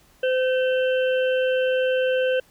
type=harmonic tone with a mistuned harmonic; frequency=514 Hz; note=C5; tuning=31 cents flat; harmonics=1 / 3 / 5 / 6; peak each=-19 / -29 / -33 / -35 dBFS; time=0.23-2.4 s; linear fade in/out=5 ms; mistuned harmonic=5; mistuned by=+80 cents; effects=pink hiss -57 dBFS RMS until 2.5 s